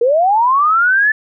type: linear sweep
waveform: sine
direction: up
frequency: 453.4 to 1760 Hz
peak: -9 dBFS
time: 0.01-1.12 s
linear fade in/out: 5 ms
effects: none